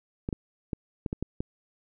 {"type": "clicks", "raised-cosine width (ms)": 3, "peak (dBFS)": -17, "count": 7, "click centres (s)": [0.289, 0.328, 0.732, 1.062, 1.129, 1.226, 1.405], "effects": []}